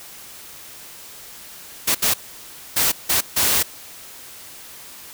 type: noise bursts at uneven times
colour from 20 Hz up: white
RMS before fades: -18 dBFS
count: 5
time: 1.87-1.95 / 2.02-2.14 / 2.76-2.92 / 3.09-3.21 / 3.36-3.63 s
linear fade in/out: 10 ms
effects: white hiss -40 dBFS RMS until 5.13 s